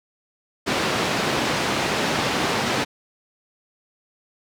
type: band-pass noise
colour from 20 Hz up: pink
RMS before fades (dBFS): -23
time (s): 0.66-2.85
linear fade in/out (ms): 20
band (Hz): 180 to 4700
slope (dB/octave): 12
effects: none